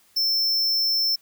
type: tone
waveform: square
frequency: 5340 Hz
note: E8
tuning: 22 cents sharp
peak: -20 dBFS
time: 0.16-1.16 s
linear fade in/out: 10 ms
effects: white hiss -59 dBFS RMS until 1.21 s